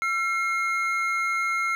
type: tone pair together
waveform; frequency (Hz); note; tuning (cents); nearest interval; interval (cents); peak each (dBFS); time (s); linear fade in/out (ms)
triangle; 1353 / 2144; E6 / C7; +45 / +42; minor sixth; 797; -24; 0.02-1.75; 0
effects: none